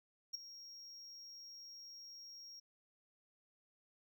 triangle tone with ADSR envelope, 5588 Hz, F8, in tune, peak -35 dBFS, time 0.33-2.6 s, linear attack 17 ms, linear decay 11 ms, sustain -15 dB, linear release 9 ms, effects none

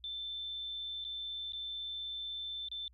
sine tone with dropouts, 3542 Hz, A7, 11 cents sharp, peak -38 dBFS, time 0.04-2.88 s, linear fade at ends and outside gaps 1 ms, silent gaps 1.042-1.049 / 1.522-1.533 / 2.686-2.715 s, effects added 60 Hz sine -60 dBFS peak until 2.93 s

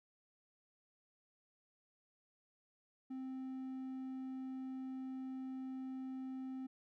triangle tone, 261.6 Hz, C4, in tune, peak -40 dBFS, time 3.1-6.67 s, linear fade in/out 10 ms, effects none

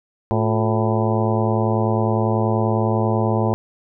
harmonic tone with a mistuned harmonic, 110.2 Hz, A2, 3 cents sharp, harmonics 1 / 2 / 3 / 4 / 5 / 6 / 7 / 8 / 9, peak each -20 / -23 / -25 / -26 / -27 / -28 / -28 / -29 / -30 dBFS, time 0.31-3.54 s, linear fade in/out 0 ms, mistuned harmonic 3, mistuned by +110 cents, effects none

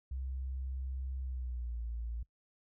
sine tone with pitch glide, 65.41 to 57.6 Hz, C2 to A#1, 0 to -20 cents, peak -36 dBFS, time 0.11-2.23 s, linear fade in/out 5 ms, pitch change -220 cents, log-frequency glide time 1.2-1.82 s, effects noise-tail reverb RT60 0.1 s tail -22 dB re dry

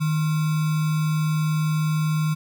sine tone with sample-and-hold, 155.56 Hz, D#3, in tune, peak -19 dBFS, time 0-2.35 s, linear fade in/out 20 ms, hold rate 1225 Hz, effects none

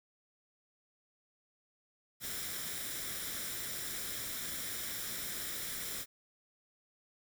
white noise with comb filter, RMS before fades -40 dBFS, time 2.2-6.06 s, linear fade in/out 50 ms, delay 0.55 ms, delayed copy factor +0.55, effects none

